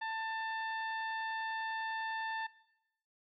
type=harmonic tone; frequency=890 Hz; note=A5; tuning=20 cents sharp; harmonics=1 / 2 / 3 / 4 / 5; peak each=-38 / -40 / -52 / -52 / -56 dBFS; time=0.01-2.47 s; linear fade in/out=10 ms; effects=noise-tail reverb RT60 0.9 s tail -19 dB re dry